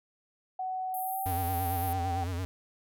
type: tone with pitch glide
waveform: sine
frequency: 748 to 772.1 Hz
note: F#5 to G5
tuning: +19 to -26 cents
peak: -31 dBFS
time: 0.59-2.24 s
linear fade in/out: 5 ms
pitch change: +55 cents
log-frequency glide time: 1.01-1.23 s
type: band-pass noise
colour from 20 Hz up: pink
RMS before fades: -41 dBFS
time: 0.94-1.93 s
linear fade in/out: 2 ms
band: 11000 to 15000 Hz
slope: 48 dB/octave
type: tone with vibrato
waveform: square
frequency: 89.3 Hz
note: F2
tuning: 39 cents sharp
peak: -32 dBFS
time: 1.26-2.45 s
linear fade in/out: 0 ms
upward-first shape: sine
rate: 8.9 Hz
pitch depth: 90 cents each way
effects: none